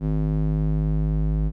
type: tone with band-pass filter sweep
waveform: square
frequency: 51.91 Hz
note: G#1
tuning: in tune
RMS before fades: -22 dBFS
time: 0-1.52 s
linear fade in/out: 50 ms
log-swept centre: 190 to 110 Hz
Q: 1.5
effects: none

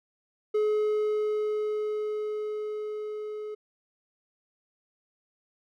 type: tone with level ramp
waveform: triangle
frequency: 424.9 Hz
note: G#4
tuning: 40 cents sharp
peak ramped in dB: -20 to -32 dBFS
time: 0.54-3.55 s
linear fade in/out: 10 ms
effects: none

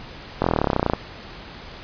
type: slowing click train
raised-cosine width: 1 ms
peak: -4 dBFS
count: 19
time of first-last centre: 0.42-0.935 s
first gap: 22 ms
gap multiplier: 1.03
effects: pink hiss -39 dBFS RMS until 1.83 s + resampled to 11025 Hz

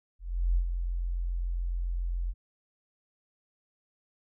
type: tone with ADSR envelope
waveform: sine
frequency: 43.59 Hz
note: F1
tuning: 3 cents flat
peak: -21 dBFS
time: 0.19-2.34 s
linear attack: 370 ms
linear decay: 84 ms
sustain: -7 dB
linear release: 45 ms
effects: none

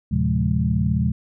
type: tone cluster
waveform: sine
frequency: 77.3 / 114.2 / 134.1 / 173.8 / 208.6 Hz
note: D#2 / A#2 / C3 / F3 / G#3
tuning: -11 / -35 / +43 / -8 / +8 cents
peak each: -24 dBFS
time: 0.11-1.12 s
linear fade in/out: 10 ms
effects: none

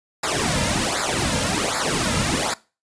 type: noise with flanger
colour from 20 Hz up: pink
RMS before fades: -22 dBFS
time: 0.23-2.54 s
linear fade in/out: 5 ms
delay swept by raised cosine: 0.33 to 2.73 ms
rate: 1.3 Hz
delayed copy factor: -1
effects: noise-tail reverb RT60 0.3 s tail -20 dB re dry + resampled to 22050 Hz

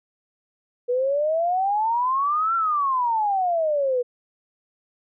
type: exponential two-way sweep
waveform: sine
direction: up then down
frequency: 481.5 to 1373 to 481.5 Hz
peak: -19 dBFS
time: 0.88-4.03 s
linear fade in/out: 20 ms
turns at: 2.55 s
effects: none

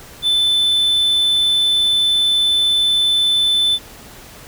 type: tone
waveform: triangle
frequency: 3520 Hz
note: A7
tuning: in tune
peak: -11 dBFS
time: 0.22-3.79 s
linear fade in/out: 50 ms
effects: pink hiss -39 dBFS RMS until 4.47 s

